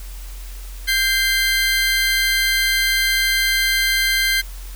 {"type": "tone pair together", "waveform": "25% pulse", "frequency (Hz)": [1583, 2078], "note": ["G6", "C7"], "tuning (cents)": [17, -12], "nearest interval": "perfect fourth", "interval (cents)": 471, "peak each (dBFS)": -15, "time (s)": [0.87, 4.42], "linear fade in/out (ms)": 20, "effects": ["added 44 Hz sine -30 dBFS peak until 4.75 s", "white hiss -42 dBFS RMS until 4.75 s"]}